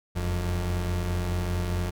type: tone pair together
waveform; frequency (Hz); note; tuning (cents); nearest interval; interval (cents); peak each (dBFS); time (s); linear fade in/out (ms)
35% pulse; 42.08 / 89; E1 / F2; +36 / +33; octave + minor second; 1297; -30 / -25; 0.15-1.91; 20
effects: none